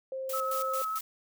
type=tone; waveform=sine; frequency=528 Hz; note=C5; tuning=16 cents sharp; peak=-33 dBFS; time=0.12-0.82 s; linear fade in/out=2 ms
type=noise with tremolo; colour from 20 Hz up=blue; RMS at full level=-38 dBFS; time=0.29-1.01 s; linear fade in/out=5 ms; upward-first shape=square; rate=4.5 Hz; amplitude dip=80%
type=tone with vibrato; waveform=sine; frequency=1291 Hz; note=E6; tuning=37 cents flat; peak=-30 dBFS; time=0.33-0.99 s; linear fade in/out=10 ms; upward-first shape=triangle; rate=6.9 Hz; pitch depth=11 cents each way
effects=none